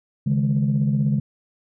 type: chord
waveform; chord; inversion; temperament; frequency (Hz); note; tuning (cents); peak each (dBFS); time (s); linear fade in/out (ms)
sine; C# suspended second; none; equal with one note detuned; 139.56 / 155.56 / 207.7; C#3 / D#3 / G#3; +12 / 0 / 0; -19 / -24 / -21; 0.26-1.2; 10
effects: tanh soft clip ceiling -11 dBFS